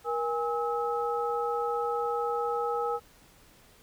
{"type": "tone cluster", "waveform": "sine", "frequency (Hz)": [474.3, 821, 1290], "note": ["A#4", "G#5", "E6"], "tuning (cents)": [30, -20, -38], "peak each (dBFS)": [-30, -32, -33], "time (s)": [0.04, 3], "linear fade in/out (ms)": 50, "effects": ["pink hiss -58 dBFS RMS until 3.82 s"]}